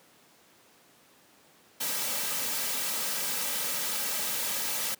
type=noise with comb filter; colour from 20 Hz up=white; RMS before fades=-31 dBFS; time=1.8-4.95 s; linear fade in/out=10 ms; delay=2.8 ms; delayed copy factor=-0.55; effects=pink hiss -59 dBFS RMS until 4.99 s + high-pass 200 Hz 12 dB/octave